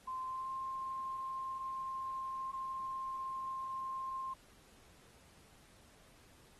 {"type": "tone with pitch glide", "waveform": "sine", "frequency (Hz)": [1038, 1056.8], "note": ["C6", "C6"], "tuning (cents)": [-14, 17], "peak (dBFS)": -38, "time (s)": [0.07, 4.34], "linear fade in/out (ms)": 10, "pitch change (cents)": 31, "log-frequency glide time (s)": [0.25, 0.51], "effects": ["pink hiss -64 dBFS RMS until 6.59 s", "AAC 32 kbps"]}